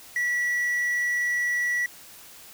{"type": "tone", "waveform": "triangle", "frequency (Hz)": 1945, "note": "B6", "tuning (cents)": -27, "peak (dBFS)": -21, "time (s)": [0.16, 1.86], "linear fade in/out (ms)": 2, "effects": ["white hiss -47 dBFS RMS until 2.53 s"]}